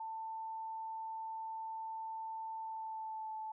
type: tone with pitch glide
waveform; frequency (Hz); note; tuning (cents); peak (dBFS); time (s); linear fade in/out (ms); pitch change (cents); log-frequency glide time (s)
sine; 890 to 873.7; A5 to A5; +20 to -12; -40; 0-3.52; 5; -32; 2.59-3.35
effects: none